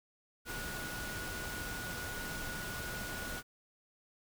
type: tone in noise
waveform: sine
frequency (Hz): 1455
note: F#6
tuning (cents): -29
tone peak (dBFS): -43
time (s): 0.45-3.43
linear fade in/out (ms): 50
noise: pink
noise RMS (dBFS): -42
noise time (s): 0.45-3.43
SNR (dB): -4
effects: none